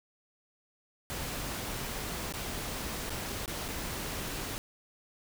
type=noise with dropouts; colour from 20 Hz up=pink; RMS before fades=-37 dBFS; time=1.1-4.58 s; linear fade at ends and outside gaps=0 ms; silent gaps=2.324-2.338 / 3.096-3.104 / 3.459-3.478 / 3.682-3.686 s; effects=none